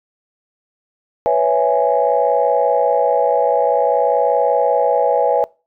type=chord; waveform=sine; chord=C# minor seventh; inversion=third; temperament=equal; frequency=493.9 / 554.4 / 659.3 / 830.6 Hz; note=B4 / C#5 / E5 / G#5; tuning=0 / 0 / 0 / 0 cents; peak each=-17 dBFS; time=1.26-5.44 s; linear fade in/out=0 ms; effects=noise-tail reverb RT60 0.3 s tail -23 dB re dry + tanh soft clip ceiling -2 dBFS